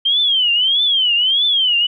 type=tone with vibrato; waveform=sine; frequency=3136 Hz; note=G7; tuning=in tune; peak=-12 dBFS; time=0.05-1.87 s; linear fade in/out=10 ms; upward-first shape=triangle; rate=1.6 Hz; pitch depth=220 cents each way; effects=none